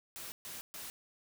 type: noise bursts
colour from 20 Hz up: white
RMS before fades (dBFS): -45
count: 3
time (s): 0.16-0.9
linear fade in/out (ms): 0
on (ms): 160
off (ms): 130
effects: none